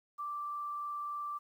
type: tone with frequency modulation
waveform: sine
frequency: 1173 Hz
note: D6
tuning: 2 cents flat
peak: -36 dBFS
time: 0.18-1.39 s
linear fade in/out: 20 ms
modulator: 23.4 Hz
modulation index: 0.29
effects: 11-bit